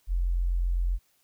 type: tone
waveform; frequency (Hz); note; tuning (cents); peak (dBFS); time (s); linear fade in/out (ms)
sine; 43.85; F1; +8; -23; 0.07-0.99; 50
effects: white hiss -68 dBFS RMS until 1.23 s